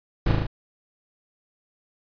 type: noise with echo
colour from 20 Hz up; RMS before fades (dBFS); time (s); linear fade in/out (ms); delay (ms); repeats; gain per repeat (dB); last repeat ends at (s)
brown; -20; 0.26-0.32; 5; 37; 4; -2; 0.468
effects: resampled to 11025 Hz

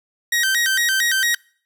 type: tone with vibrato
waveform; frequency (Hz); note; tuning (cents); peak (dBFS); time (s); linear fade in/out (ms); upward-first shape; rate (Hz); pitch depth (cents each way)
sawtooth; 1714; A6; -46; -13; 0.32-1.35; 5; square; 4.4; 170
effects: noise-tail reverb RT60 0.5 s tail -25 dB re dry

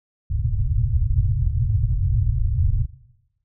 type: low-pass noise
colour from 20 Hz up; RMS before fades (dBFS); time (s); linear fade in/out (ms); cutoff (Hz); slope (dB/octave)
white; -20; 0.3-2.86; 10; 130; 96
effects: noise-tail reverb RT60 0.9 s tail -17 dB re dry

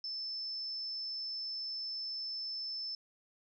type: tone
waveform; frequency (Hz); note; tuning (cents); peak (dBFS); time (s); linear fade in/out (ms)
sine; 5274; E8; 0; -37; 0.04-2.95; 2
effects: none

